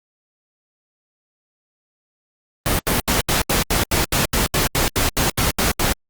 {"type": "noise bursts", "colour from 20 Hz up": "pink", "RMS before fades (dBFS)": -18, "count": 16, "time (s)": [2.66, 5.925], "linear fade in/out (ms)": 0, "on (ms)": 130, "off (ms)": 79, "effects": ["Opus 32 kbps"]}